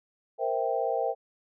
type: chord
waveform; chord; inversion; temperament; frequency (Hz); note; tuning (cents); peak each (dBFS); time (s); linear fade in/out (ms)
sine; C dominant seventh; third; equal; 466.2 / 523.3 / 659.3 / 784; Bb4 / C5 / E5 / G5; 0 / 0 / 0 / 0; -31; 0.38-1.15; 50
effects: none